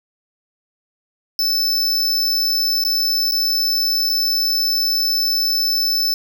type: tone with dropouts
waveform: square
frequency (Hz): 5274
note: E8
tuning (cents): 0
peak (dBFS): -16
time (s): 1.39-6.14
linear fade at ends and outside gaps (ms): 1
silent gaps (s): 2.838-2.849 / 3.312-3.32 / 4.093-4.097
effects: none